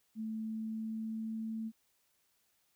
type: tone with pitch glide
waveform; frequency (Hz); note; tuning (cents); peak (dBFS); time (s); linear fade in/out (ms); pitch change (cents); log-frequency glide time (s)
sine; 220 to 222.3; A3 to A3; 0 to +18; -36; 0.15-1.72; 50; +18; 0.36-1.56
effects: white hiss -75 dBFS RMS until 2.75 s